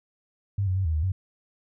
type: tone with pitch steps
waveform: sine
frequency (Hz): 99.7 / 92.7 / 95.6 / 79.8 / 76.9 / 94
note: G2 / F#2 / G2 / D#2 / D#2 / F#2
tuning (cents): +30 / +4 / -43 / +44 / -20 / +28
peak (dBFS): -22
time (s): 0.58-1.12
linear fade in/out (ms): 5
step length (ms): 90
effects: none